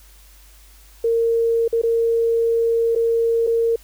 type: tone with dropouts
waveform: sine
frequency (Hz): 460.3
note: A#4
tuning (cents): -22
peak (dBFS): -15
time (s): 1.04-3.76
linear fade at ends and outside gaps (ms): 5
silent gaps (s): 1.68-1.727 / 1.817-1.834 / 2.952-2.959 / 3.468-3.472
effects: added 50 Hz sine -46 dBFS peak until 3.83 s + white hiss -51 dBFS RMS until 3.83 s